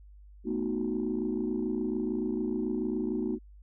sine chord, B dominant seventh, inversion third, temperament equal, 220 / 246.9 / 311.1 / 370 Hz, A3 / B3 / D#4 / F#4, 0 / 0 / 0 / 0 cents, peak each -33 dBFS, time 0.44-3.39 s, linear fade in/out 50 ms, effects tanh soft clip ceiling -21 dBFS + added 50 Hz sine -49 dBFS peak until 3.62 s

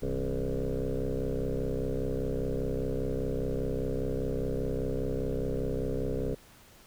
sine tone with frequency modulation, 211 Hz, G#3, 28 cents sharp, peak -27 dBFS, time 0.02-6.35 s, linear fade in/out 10 ms, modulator 65 Hz, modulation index 4.9, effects tanh soft clip ceiling -24 dBFS + pink hiss -56 dBFS RMS until 6.86 s

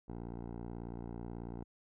10% pulse tone with low-pass filter, 58.3 Hz, A#1, 1 cent sharp, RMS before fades -44 dBFS, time 0.08-1.64 s, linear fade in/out 10 ms, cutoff 700 Hz, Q 1.1, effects none

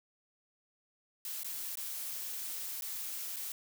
blue noise with dropouts, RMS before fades -40 dBFS, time 1.25-3.52 s, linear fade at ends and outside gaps 1 ms, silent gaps 1.433-1.445 / 1.755-1.772 / 2.81-2.821 / 3.361-3.366 s, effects none

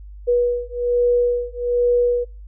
sine beating tone pair, 484.6 / 485.8 Hz, B4 / B4, -33 / -29 cents, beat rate 1.2 Hz, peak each -19 dBFS, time 0.27-2.25 s, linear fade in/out 20 ms, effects noise-tail reverb RT60 0.3 s tail -25 dB re dry + added 50 Hz sine -35 dBFS peak until 2.47 s

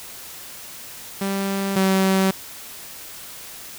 sawtooth tone pair in turn, 196 / 191.08 Hz, G3 / G3, 0 / -44 cents, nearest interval unison, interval 44 cents, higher first, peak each -18 / -12 dBFS, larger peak second, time 1.21-1.76 / 1.76-2.31 s, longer neither, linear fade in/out 5 ms, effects white hiss -38 dBFS RMS until 3.78 s

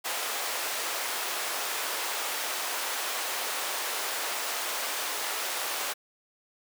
pink high-pass noise, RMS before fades -32 dBFS, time 0.04-5.94 s, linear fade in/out 20 ms, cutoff 630 Hz, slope 12 dB/octave, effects high-pass 300 Hz 12 dB/octave

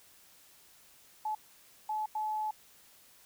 sine tone bursts at uneven times, 859 Hz, A5, 42 cents flat, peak -31 dBFS, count 3, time 1.25-1.35 / 1.89-2.06 / 2.15-2.51 s, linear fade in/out 5 ms, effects white hiss -60 dBFS RMS until 3.25 s

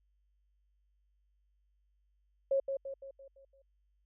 sine tone with echo, 545 Hz, C#5, 29 cents flat, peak -26 dBFS, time 2.51-2.6 s, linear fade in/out 5 ms, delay 170 ms, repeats 6, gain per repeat -6 dB, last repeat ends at 3.62 s, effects added 50 Hz sine -70 dBFS peak until 4.05 s

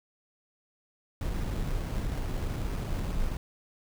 brown noise with sample-and-hold, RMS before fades -31 dBFS, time 1.21-3.37 s, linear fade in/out 2 ms, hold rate 3675 Hz, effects none

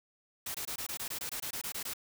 white noise bursts, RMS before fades -38 dBFS, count 14, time 0.46-1.936 s, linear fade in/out 5 ms, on 85 ms, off 22 ms, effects none

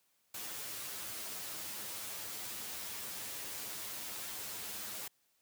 white noise with comb filter, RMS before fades -43 dBFS, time 0.34-5.08 s, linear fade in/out 5 ms, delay 9.4 ms, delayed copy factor +0.7, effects white hiss -75 dBFS RMS until 5.41 s + high-pass 80 Hz 12 dB/octave

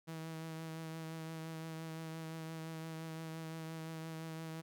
sawtooth tone with vibrato, 161.2 Hz, E3, 38 cents flat, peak -39 dBFS, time 0.07-4.62 s, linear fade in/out 20 ms, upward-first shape triangle, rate 5.8 Hz, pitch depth 22 cents each way, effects none

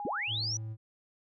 sine tone with exponential decay, 822 Hz, G#5, 18 cents flat, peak -34 dBFS, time 0-0.69 s, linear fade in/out 1 ms, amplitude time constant 150 ms
sine linear sweep, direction up, 171 to 6000 Hz, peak -31 dBFS, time 0.05-0.57 s, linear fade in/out 2 ms
triangle tone, 110 Hz, A2, in tune, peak -34 dBFS, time 0.27-0.77 s, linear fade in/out 50 ms
effects none

